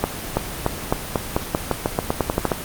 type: accelerating click train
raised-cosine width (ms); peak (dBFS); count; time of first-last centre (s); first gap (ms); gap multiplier
1; -3; 16; 0.04-2.518; 330; 0.89
effects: pink hiss -30 dBFS RMS until 2.64 s + Opus 24 kbps